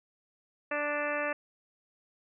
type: harmonic tone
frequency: 293.7 Hz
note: D4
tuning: in tune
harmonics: 1 / 2 / 3 / 4 / 5 / 6 / 7 / 8 / 9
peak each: -41 / -33 / -42 / -38 / -40 / -36 / -42 / -43 / -40 dBFS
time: 0.71-1.33 s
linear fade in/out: 5 ms
effects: none